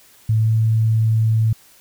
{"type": "tone with pitch glide", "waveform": "sine", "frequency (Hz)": [110, 111.21], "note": ["A2", "A2"], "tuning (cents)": [0, 19], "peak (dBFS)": -13, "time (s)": [0.29, 1.53], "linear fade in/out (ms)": 5, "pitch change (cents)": 19, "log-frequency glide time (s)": [0.4, 0.49], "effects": ["white hiss -50 dBFS RMS until 1.8 s"]}